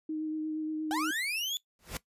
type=tone with vibrato; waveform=sine; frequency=311.1 Hz; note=D#4; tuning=in tune; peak=-31 dBFS; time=0.09-1.11 s; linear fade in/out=5 ms; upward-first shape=sine; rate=8.5 Hz; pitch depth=15 cents each way
type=linear sweep; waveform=35% pulse; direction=up; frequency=740 to 3500 Hz; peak=-29 dBFS; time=0.91-1.57 s; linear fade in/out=0 ms
type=noise with exponential growth; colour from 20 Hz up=pink; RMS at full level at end=-32 dBFS; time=1.79-1.97 s; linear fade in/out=1 ms; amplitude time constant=39 ms
effects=noise-tail reverb RT60 0.1 s tail -18 dB re dry + resampled to 32000 Hz